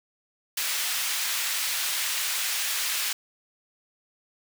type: high-pass noise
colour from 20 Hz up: pink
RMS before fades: -28 dBFS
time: 0.57-3.13 s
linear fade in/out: 5 ms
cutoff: 2000 Hz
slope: 12 dB/octave
effects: none